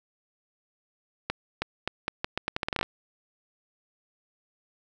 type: accelerating click train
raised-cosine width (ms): 0.3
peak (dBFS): -11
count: 15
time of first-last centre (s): 1.3-2.83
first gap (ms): 320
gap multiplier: 0.8
effects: none